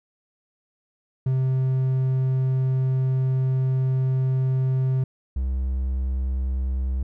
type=tone pair in turn; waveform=triangle; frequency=130.81 / 65.01 Hz; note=C3 / C2; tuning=0 / -11 cents; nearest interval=octave; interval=1211 cents; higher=first; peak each=-17 / -20 dBFS; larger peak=first; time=1.26-5.04 / 5.36-7.03 s; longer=first; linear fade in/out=5 ms; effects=none